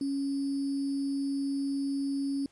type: tone with sample-and-hold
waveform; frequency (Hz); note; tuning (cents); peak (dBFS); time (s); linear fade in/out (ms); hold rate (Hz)
sine; 277.2; C#4; 0; -28; 0.01-2.46; 2; 4900
effects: pink hiss -65 dBFS RMS until 2.51 s + resampled to 24000 Hz